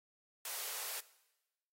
white high-pass noise, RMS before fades -42 dBFS, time 0.45-1 s, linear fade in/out 2 ms, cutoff 410 Hz, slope 96 dB/octave, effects noise-tail reverb RT60 1.0 s tail -18 dB re dry + AAC 48 kbps

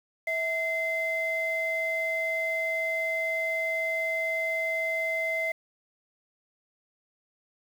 sine tone pair together, 651 / 2069 Hz, E5 / C7, -22 / -20 cents, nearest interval octave + minor sixth, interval 2002 cents, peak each -30 / -27 dBFS, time 0.27-5.52 s, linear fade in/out 5 ms, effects tanh soft clip ceiling -19 dBFS + 8-bit

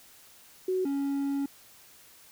sine / triangle tone pair in turn, 372.1 / 278.8 Hz, F#4 / C#4, +10 / +10 cents, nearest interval perfect fourth, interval 500 cents, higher first, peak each -25 dBFS, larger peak neither, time 0.68-0.85 / 0.85-1.46 s, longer second, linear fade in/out 5 ms, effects white hiss -55 dBFS RMS until 2.31 s

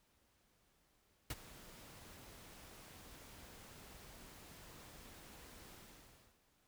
pink noise with ADSR envelope, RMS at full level -40 dBFS, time 1.3-6.41 s, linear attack 4 ms, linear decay 37 ms, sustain -17 dB, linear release 670 ms, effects pink hiss -75 dBFS RMS until 6.67 s

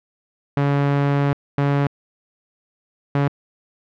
sawtooth tone bursts at uneven times, 141.7 Hz, C#3, 38 cents sharp, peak -12 dBFS, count 3, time 0.57-1.33 / 1.58-1.87 / 3.15-3.28 s, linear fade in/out 2 ms, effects low-pass 2000 Hz 12 dB/octave

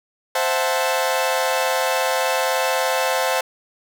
sawtooth chord, F# half-diminished seventh, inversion second, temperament equal, 523.3 / 659.3 / 740 / 880 Hz, C5 / E5 / F#5 / A5, 0 / 0 / 0 / 0 cents, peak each -18 / -21 / -22 / -21 dBFS, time 0.35-3.41 s, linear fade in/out 5 ms, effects none

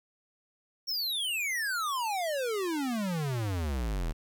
square exponential sweep, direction down, 5588 to 37.33 Hz, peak -30 dBFS, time 0.87-4.13 s, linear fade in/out 20 ms, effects 12-bit

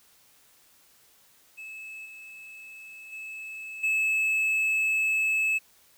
triangle tone with level steps, 2600 Hz, E7, 24 cents flat, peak -37 / -41 / -35 / -21 dBFS, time 1.57-5.59 s, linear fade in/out 20 ms, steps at 2.05 / 3.12 / 3.83 s, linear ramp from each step 10 ms, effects white hiss -60 dBFS RMS until 5.97 s

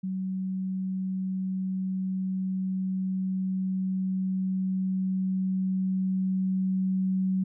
sine tone with level ramp, 188.3 Hz, F#3, 31 cents sharp, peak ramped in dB -28 to -23 dBFS, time 0.03-7.44 s, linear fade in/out 10 ms, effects none

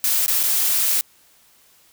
blue noise with dropouts, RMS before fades -19 dBFS, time 0.04-1.01 s, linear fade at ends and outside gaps 1 ms, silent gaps 0.262-0.28 / 0.431-0.435 s, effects white hiss -55 dBFS RMS until 1.92 s

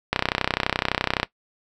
click train, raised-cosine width 0.3 ms, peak -3 dBFS, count 36, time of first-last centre 0.13-1.231 s, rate 31.8 Hz, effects noise-tail reverb RT60 0.1 s tail -17 dB re dry

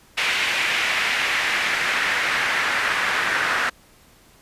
pink noise with band-pass filter sweep, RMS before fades -22 dBFS, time 0.17-3.7 s, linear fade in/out 10 ms, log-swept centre 2400 to 1600 Hz, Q 2.1, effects pink hiss -53 dBFS RMS until 4.41 s + resampled to 32000 Hz

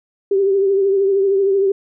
sine tone with vibrato, 392 Hz, G4, in tune, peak -12 dBFS, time 0.31-1.72 s, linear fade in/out 5 ms, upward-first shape triangle, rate 13 Hz, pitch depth 52 cents each way, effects none

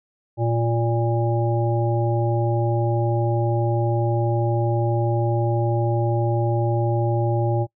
harmonic tone, 116.54 Hz, A#2, in tune, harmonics 1 / 3 / 5 / 7, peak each -20 / -25 / -27 / -28 dBFS, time 0.37-7.67 s, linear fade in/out 50 ms, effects noise-tail reverb RT60 0.1 s tail -23 dB re dry

